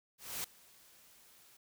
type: noise with ADSR envelope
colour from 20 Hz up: white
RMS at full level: -38 dBFS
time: 0.18-1.57 s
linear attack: 260 ms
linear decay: 4 ms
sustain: -24 dB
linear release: 5 ms
effects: none